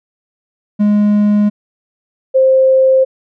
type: tone pair in turn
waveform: triangle / sine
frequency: 207.7 / 526.1 Hz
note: G#3 / C5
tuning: 0 / +9 cents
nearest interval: octave + major third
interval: 1609 cents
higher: second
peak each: -6 dBFS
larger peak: neither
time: 0.79-1.5 / 2.34-3.05 s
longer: neither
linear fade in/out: 20 ms
effects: none